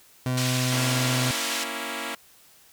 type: tone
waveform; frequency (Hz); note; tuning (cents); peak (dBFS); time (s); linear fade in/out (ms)
30% pulse; 127.1; C3; -50; -21; 0.26-1.31; 2
type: band-pass noise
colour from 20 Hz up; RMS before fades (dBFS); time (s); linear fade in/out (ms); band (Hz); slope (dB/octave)
pink; -30; 0.37-1.64; 5; 2400 to 8400; 12
type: chord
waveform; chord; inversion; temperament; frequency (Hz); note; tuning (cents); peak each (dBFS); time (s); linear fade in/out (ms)
5% pulse; A# diminished; none; equal; 233.1 / 277.2 / 329.6; A#3 / C#4 / E4; 0 / 0 / 0; -23; 0.72-2.15; 5
effects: white hiss -55 dBFS RMS until 2.72 s